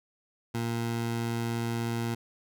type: tone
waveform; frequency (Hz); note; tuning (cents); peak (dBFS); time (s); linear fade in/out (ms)
20% pulse; 116.54; A#2; 0; -24; 0.54-2.15; 10
effects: none